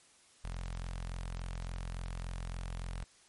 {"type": "tone with notch filter", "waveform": "sawtooth", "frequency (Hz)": 43.52, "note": "F1", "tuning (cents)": -5, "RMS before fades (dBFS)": -40, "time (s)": [0.44, 3.04], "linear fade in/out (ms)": 0, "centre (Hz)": 330, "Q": 0.69, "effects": ["white hiss -63 dBFS RMS until 3.28 s", "MP3 48 kbps"]}